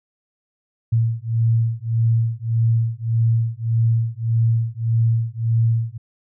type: beating tone pair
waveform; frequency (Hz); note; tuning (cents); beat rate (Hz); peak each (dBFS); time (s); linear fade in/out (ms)
sine; 113.6 / 115.3; A#2 / A#2; -44 / -19; 1.7; -19; 0.92-5.98; 10
effects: none